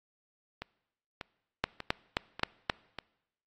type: two click trains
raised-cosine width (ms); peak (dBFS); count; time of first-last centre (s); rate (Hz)
0.3; -10 / -22; 5 / 5; 1.64-2.698 / 0.62-2.987; 3.78 / 1.69
effects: noise-tail reverb RT60 0.9 s tail -24 dB re dry + AAC 32 kbps